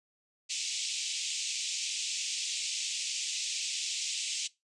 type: band-pass noise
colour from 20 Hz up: white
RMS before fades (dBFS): -35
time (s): 0.49-4.48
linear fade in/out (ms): 20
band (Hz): 2400 to 7800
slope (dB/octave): 48
effects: noise-tail reverb RT60 0.2 s tail -20 dB re dry + resampled to 24000 Hz